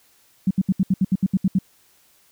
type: tone bursts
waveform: sine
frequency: 189.5 Hz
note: F#3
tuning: 42 cents sharp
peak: -14 dBFS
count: 11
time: 0.47-1.588 s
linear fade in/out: 5 ms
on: 38 ms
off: 70 ms
effects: white hiss -58 dBFS RMS until 2.31 s

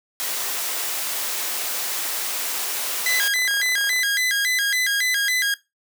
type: noise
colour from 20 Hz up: white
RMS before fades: -26 dBFS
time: 0.2-3.28 s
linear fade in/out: 0 ms
type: tone with vibrato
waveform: sawtooth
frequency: 1811 Hz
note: A6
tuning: 49 cents sharp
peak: -16 dBFS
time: 3.06-5.54 s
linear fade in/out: 2 ms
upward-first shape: square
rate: 3.6 Hz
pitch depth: 180 cents each way
type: click train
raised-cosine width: 0.5 ms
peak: -23 dBFS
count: 22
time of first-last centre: 3.36-3.993 s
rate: 33.2 Hz
effects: noise-tail reverb RT60 0.2 s tail -17 dB re dry + high-pass 400 Hz 12 dB/octave

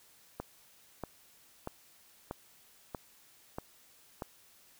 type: click train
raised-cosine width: 1 ms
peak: -23 dBFS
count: 7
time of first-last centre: 0.4-4.222 s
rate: 1.57 Hz
effects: white hiss -62 dBFS RMS until 4.79 s

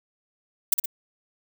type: noise with echo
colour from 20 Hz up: violet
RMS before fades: -17 dBFS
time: 0.72-0.74 s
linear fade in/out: 5 ms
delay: 59 ms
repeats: 2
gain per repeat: -5 dB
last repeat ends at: 0.858 s
effects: none

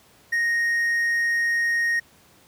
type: tone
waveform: triangle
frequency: 1864.7 Hz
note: A#6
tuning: in tune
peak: -18 dBFS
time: 0.32-2 s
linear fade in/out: 10 ms
effects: pink hiss -55 dBFS RMS until 2.47 s + high-pass 80 Hz 12 dB/octave

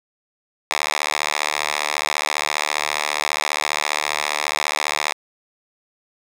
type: tone with high-pass filter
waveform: 5% pulse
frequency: 74.8 Hz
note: D2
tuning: 32 cents sharp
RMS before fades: -23 dBFS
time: 0.71-5.13 s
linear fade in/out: 0 ms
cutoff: 1300 Hz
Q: 0.92
effects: low-pass 9000 Hz 12 dB/octave

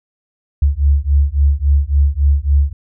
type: beating tone pair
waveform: sine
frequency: 69.3 / 72.9 Hz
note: C#2 / D2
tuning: 0 / -12 cents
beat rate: 3.6 Hz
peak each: -13 dBFS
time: 0.62-2.73 s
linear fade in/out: 5 ms
effects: none

